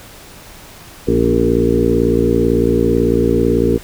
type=harmonic tone with a mistuned harmonic; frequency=58 Hz; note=A#1; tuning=8 cents flat; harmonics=1 / 2 / 3 / 4 / 5 / 6 / 7 / 8; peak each=-21 / -21 / -23 / -19 / -19 / -19 / -17 / -18 dBFS; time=1.07-3.78 s; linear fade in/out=10 ms; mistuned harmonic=5; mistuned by=-38 cents; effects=pink hiss -38 dBFS RMS until 3.83 s